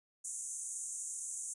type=band-pass noise; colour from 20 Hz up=pink; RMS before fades=-42 dBFS; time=0.24-1.54 s; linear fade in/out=10 ms; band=6400 to 10000 Hz; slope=96 dB/octave; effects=resampled to 24000 Hz